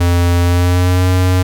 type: tone with pitch glide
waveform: square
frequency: 87.2 to 91.64 Hz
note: F2 to F#2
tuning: -2 to -16 cents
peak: -10 dBFS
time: 0-1.43 s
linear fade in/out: 10 ms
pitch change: +86 cents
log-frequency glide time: 0.41-1.08 s
effects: none